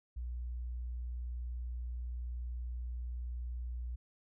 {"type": "tone", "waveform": "sine", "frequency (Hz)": 60.5, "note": "B1", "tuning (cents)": -35, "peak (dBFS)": -37, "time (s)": [0.16, 3.96], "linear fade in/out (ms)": 10, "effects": []}